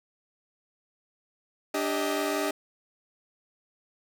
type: tone cluster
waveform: sawtooth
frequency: 293.4 / 395.2 / 632 Hz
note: D4 / G4 / D#5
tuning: -2 / +14 / +27 cents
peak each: -27 dBFS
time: 1.74-2.51 s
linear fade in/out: 5 ms
effects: none